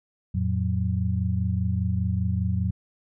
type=tone cluster; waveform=sine; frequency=87.6 / 112.6 / 184.2 Hz; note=F2 / A2 / F#3; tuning=+6 / +40 / -7 cents; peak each=-25 / -27 / -28 dBFS; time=0.34-2.71 s; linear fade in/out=10 ms; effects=none